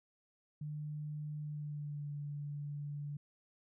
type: tone with pitch glide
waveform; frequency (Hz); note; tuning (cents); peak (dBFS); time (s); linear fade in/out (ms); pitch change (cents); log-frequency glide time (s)
sine; 150 to 145.39; D3 to D3; +37 to -17; -39; 0.61-3.17; 5; -54; 1.41-2.1
effects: none